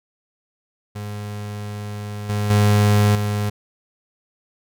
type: tone with level steps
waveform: 35% pulse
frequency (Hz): 103.83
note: G#2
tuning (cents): 0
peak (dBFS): -26 / -18 / -11 / -18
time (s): 0.95-3.5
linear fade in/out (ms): 10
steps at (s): 2.29 / 2.5 / 3.15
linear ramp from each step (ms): 5
effects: none